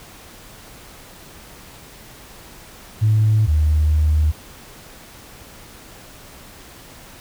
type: tone pair in turn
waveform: sine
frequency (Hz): 108.1 / 76.57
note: A2 / D#2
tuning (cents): -30 / -27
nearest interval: tritone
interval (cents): 597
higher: first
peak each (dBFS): -11 / -12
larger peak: first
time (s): 3.01-3.47 / 3.47-4.32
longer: second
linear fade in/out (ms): 20
effects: tanh soft clip ceiling -8 dBFS + pink hiss -42 dBFS RMS until 7.2 s